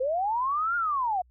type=linear two-way sweep; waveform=sine; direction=up then down; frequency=493.9 to 1432 to 698 Hz; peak=-24 dBFS; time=0-1.22 s; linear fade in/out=10 ms; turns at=0.76 s; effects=added 61 Hz sine -57 dBFS peak until 1.3 s